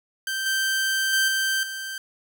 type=tone with level steps; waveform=sawtooth; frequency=1562 Hz; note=G6; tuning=7 cents flat; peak=-22 / -18 / -15 / -18 / -27 dBFS; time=0.27-1.98 s; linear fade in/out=2 ms; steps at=0.46 / 1.13 / 1.28 / 1.63 s; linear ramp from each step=2 ms; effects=8-bit